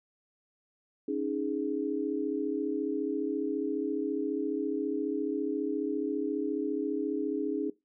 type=chord; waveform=sine; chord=C# suspended second; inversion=none; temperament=just; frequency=277.2 / 311.8 / 415.8 Hz; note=C#4 / D#4 / G#4; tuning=0 / +4 / +2 cents; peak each=-33 dBFS; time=1.08-7.7 s; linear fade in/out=5 ms; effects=noise-tail reverb RT60 0.2 s tail -19 dB re dry